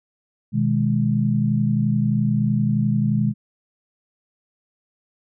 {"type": "chord", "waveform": "sine", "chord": "G# minor", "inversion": "first", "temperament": "just", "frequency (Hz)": [124.59, 155.74, 207.7], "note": ["B2", "D#3", "G#3"], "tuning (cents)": [16, 2, 0], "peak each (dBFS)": [-21, -23, -20], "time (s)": [0.52, 3.34], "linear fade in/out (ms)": 50, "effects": []}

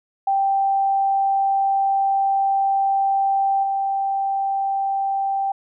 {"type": "tone with level steps", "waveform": "sine", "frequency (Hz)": 784, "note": "G5", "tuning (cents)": 0, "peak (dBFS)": [-16, -19], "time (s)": [0.27, 5.52], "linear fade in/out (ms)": 5, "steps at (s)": 3.63, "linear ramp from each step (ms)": 5, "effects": []}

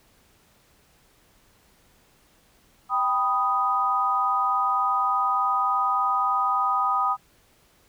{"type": "chord", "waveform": "sine", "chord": "G augmented", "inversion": "none", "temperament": "equal", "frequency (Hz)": [784, 987.8, 1244.5], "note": ["G5", "B5", "D#6"], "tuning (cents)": [0, 0, 0], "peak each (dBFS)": [-27, -27, -22], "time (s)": [2.89, 7.17], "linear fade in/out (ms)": 50, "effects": ["pink hiss -60 dBFS RMS until 7.88 s"]}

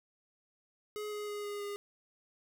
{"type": "tone with pitch steps", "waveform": "square", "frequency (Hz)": [420.9, 417.5, 414.1, 410.8, 407.5], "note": ["G#4", "G#4", "G#4", "G#4", "G#4"], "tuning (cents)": [23, 9, -5, -19, -33], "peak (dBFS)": -38, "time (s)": [0.96, 1.76], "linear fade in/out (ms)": 0, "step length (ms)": 160, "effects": []}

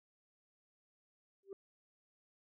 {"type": "tone with exponential growth", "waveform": "sine", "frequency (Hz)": 392, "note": "G4", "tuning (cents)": 0, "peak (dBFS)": -38, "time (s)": [1.43, 1.53], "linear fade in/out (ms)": 2, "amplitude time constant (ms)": 20, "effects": ["tanh soft clip ceiling -39 dBFS"]}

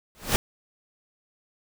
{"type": "noise with exponential growth", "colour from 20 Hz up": "pink", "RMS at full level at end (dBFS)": -18, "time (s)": [0.15, 0.36], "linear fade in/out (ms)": 0, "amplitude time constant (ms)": 44, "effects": []}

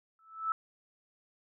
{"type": "tone with exponential growth", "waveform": "sine", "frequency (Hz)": 1313, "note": "E6", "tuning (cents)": -7, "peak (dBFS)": -25, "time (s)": [0.19, 0.52], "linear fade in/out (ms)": 1, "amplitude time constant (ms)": 70, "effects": []}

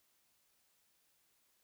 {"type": "silence", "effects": ["white hiss -75 dBFS RMS until 1.63 s"]}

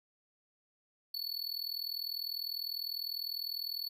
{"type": "tone with amplitude modulation", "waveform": "square", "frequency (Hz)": 4435, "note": "C#8", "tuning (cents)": 0, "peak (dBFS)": -33, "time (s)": [1.14, 3.89], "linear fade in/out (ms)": 5, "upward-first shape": "sine", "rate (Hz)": 40, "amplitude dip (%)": 90, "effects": []}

